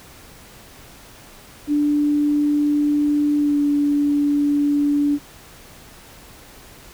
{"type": "tone with pitch glide", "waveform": "sine", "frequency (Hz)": [293.7, 289.5], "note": ["D4", "D4"], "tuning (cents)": [0, -25], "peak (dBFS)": -15, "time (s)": [1.67, 5.19], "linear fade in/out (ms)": 50, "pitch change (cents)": -25, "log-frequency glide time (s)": [3.37, 3.59], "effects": ["pink hiss -44 dBFS RMS until 6.93 s"]}